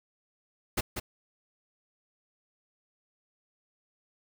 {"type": "noise with echo", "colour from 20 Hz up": "pink", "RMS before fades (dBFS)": -28, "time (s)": [0.77, 0.81], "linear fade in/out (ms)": 10, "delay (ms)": 190, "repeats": 1, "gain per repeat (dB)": -6, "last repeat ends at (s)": 1, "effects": []}